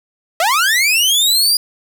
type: linear sweep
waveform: sawtooth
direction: up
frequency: 622.3 to 4900 Hz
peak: -8 dBFS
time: 0.4-1.57 s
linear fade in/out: 2 ms
effects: 7-bit